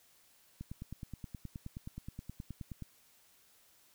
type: click train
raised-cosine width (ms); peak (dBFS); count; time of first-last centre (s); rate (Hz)
5; -30; 22; 0.61-2.823; 9.49
effects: white hiss -66 dBFS RMS until 3.94 s